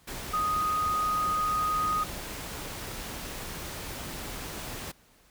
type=tone in noise; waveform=sine; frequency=1244.5 Hz; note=D#6; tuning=in tune; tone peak=-25 dBFS; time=0.33-2.04 s; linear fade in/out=10 ms; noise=pink; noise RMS=-38 dBFS; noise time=0.07-4.92 s; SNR=+10 dB; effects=pink hiss -61 dBFS RMS until 5.3 s